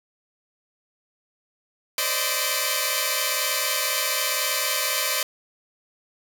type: tone cluster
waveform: 5% pulse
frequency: 521 / 585 / 626 / 1022 / 2325 Hz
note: C5 / D5 / D#5 / C6 / D7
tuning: -7 / -7 / +10 / -41 / -18 cents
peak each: -18 dBFS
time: 1.98-5.23 s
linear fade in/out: 2 ms
effects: none